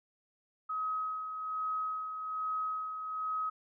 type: tone with tremolo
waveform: sine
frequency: 1270 Hz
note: D#6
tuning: 35 cents sharp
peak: -31 dBFS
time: 0.69-3.5 s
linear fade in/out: 10 ms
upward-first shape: sine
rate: 1.2 Hz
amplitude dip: 50%
effects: none